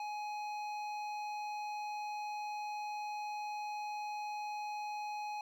sine tone with hard clipping, 838 Hz, G#5, 15 cents sharp, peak -40 dBFS, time 0-5.41 s, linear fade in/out 2 ms, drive 11 dB, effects none

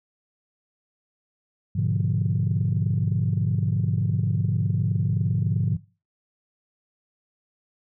sine chord, G# diminished seventh, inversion none, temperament equal, 103.83 / 123.47 / 146.83 / 174.61 Hz, G#2 / B2 / D3 / F3, 0 / 0 / 0 / 0 cents, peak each -24 / -27 / -25 / -27 dBFS, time 1.75-5.77 s, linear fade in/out 10 ms, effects noise-tail reverb RT60 0.3 s tail -17 dB re dry + tanh soft clip ceiling -13 dBFS

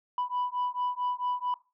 sine beating tone pair, 987 / 991.5 Hz, B5 / B5, -1 / +7 cents, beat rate 4.5 Hz, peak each -30 dBFS, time 0.18-1.54 s, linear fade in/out 2 ms, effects noise-tail reverb RT60 0.3 s tail -20 dB re dry + tanh soft clip ceiling -24 dBFS

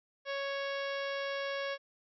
harmonic tone with a mistuned harmonic, 554.4 Hz, C#5, in tune, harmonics 1 / 2 / 3 / 4 / 5 / 6 / 7 / 8 / 9 / 10, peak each -36 / -43 / -41 / -45 / -48 / -47 / -52 / -54 / -56 / -52 dBFS, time 0.25-1.78 s, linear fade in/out 50 ms, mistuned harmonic 8, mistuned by +21 cents, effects none

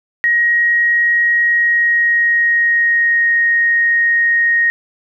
sine tone with pitch glide, 1889 to 1867.3 Hz, A#6 to A#6, +22 to +2 cents, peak -10 dBFS, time 0.24-4.7 s, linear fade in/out 0 ms, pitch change -20 cents, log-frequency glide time 1.44-3.3 s, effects none

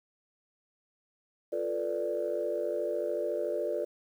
sine chord, B half-diminished seventh, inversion second, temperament equal, 349.2 / 440 / 493.9 / 587.3 Hz, F4 / A4 / B4 / D5, 0 / 0 / 0 / 0 cents, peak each -36 / -35 / -35 / -32 dBFS, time 1.52-3.85 s, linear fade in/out 10 ms, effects tanh soft clip ceiling -20 dBFS + 10-bit

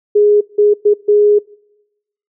sine tone bursts at uneven times, 415.3 Hz, G#4, in tune, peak -6 dBFS, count 4, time 0.15-0.41 / 0.58-0.74 / 0.85-0.94 / 1.08-1.39 s, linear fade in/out 10 ms, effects noise-tail reverb RT60 0.9 s tail -24 dB re dry

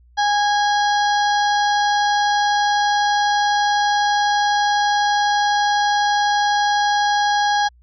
harmonic tone, 824 Hz, G#5, 14 cents flat, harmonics 1 / 2 / 4 / 5 / 6 / 7, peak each -16 / -22 / -28 / -30 / -32 / -33 dBFS, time 0.17-7.69 s, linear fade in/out 20 ms, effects added 60 Hz sine -48 dBFS peak until 7.82 s

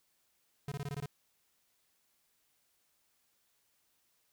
square tone bursts, 142.3 Hz, C#3, 46 cents sharp, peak -37 dBFS, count 7, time 0.68-1.059 s, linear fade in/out 2 ms, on 37 ms, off 20 ms, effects white hiss -75 dBFS RMS until 4.32 s

